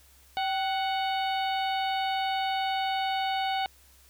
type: harmonic tone with a mistuned harmonic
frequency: 740 Hz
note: F#5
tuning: in tune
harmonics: 1 / 2 / 3 / 4 / 5 / 6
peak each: -27 / -38 / -38 / -37 / -39 / -44 dBFS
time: 0.37-3.66 s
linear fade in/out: 0 ms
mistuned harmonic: 1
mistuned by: +72 cents
effects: added 66 Hz sine -59 dBFS peak until 4.09 s + white hiss -59 dBFS RMS until 4.09 s